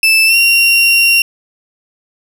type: tone with pitch glide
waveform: 35% pulse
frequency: 2637 to 2754 Hz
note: E7 to F7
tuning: 0 to -25 cents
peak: -5 dBFS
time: 0.03-1.22 s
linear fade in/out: 2 ms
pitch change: +75 cents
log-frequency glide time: 0.26-0.36 s
effects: none